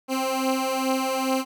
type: beating tone pair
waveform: 15% pulse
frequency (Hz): 261.6 / 264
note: C4 / C4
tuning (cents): 0 / +16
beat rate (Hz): 2.4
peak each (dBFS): -21 / -18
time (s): 0.08-1.45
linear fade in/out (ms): 50
effects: none